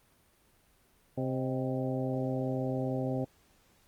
harmonic tone with a mistuned harmonic, 130.81 Hz, C3, in tune, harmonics 1 / 2 / 3 / 4 / 5 / 6, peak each -34 / -34 / -39 / -37 / -40 / -44 dBFS, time 1.17-3.25 s, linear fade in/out 10 ms, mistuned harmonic 5, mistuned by -66 cents, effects pink hiss -66 dBFS RMS until 3.87 s + Opus 32 kbps

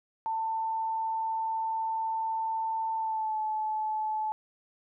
sine tone with pitch glide, 892 to 864.6 Hz, A5 to A5, +23 to -31 cents, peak -28 dBFS, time 0.26-4.32 s, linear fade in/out 0 ms, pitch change -54 cents, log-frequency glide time 2.96-3.38 s, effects none

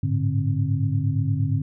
sine tone cluster, 102 / 110.6 / 144.1 / 265.9 Hz, G#2 / A2 / D3 / C4, -31 / +9 / -33 / +28 cents, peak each -24 / -25 / -24 / -31 dBFS, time 0.03-1.62 s, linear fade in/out 5 ms, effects none

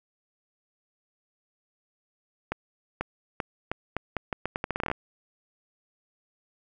accelerating click train, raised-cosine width 0.5 ms, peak -13 dBFS, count 18, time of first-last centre 2.52-4.915 s, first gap 490 ms, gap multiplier 0.8, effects none

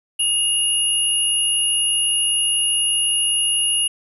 sine tone pair together, 2849 / 10756 Hz, F7 / E9, +34 / +34 cents, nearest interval octave + major seventh, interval 2300 cents, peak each -19 dBFS, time 0.19-3.88 s, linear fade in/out 10 ms, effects none

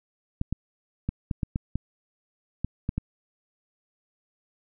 clicks, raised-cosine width 5 ms, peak -14 dBFS, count 10, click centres 0.414 / 0.526 / 1.09 / 1.312 / 1.432 / 1.559 / 1.756 / 2.646 / 2.891 / 2.98 s, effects none

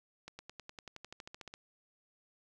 accelerating click train, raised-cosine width 0.2 ms, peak -29 dBFS, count 16, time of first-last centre 0.28-1.539 s, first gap 110 ms, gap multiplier 0.96, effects none

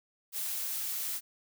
blue noise, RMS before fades -35 dBFS, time 0.32-1.21 s, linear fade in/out 50 ms, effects none

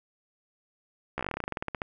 slowing click train, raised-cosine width 0.5 ms, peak -16 dBFS, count 19, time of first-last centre 1.18-1.818 s, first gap 14 ms, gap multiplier 1.1, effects none

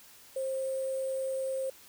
sine tone with sample-and-hold, 530 Hz, C5, 22 cents sharp, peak -30 dBFS, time 0.36-1.7 s, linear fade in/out 5 ms, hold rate 8820 Hz, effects white hiss -55 dBFS RMS until 1.88 s

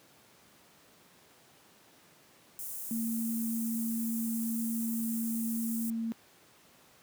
white high-pass noise, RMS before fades -40 dBFS, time 2.59-5.9 s, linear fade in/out 0 ms, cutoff 7900 Hz, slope 24 dB/octave
sine tone, 227.2 Hz, A#3, 44 cents flat, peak -30 dBFS, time 2.91-6.12 s, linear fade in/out 0 ms
effects pink hiss -60 dBFS RMS until 7.02 s + high-pass 150 Hz 12 dB/octave

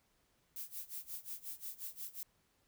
violet noise with tremolo, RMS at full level -43 dBFS, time 0.56-2.23 s, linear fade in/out 0 ms, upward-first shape sine, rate 5.6 Hz, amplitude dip 90%, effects pink hiss -75 dBFS RMS until 2.67 s

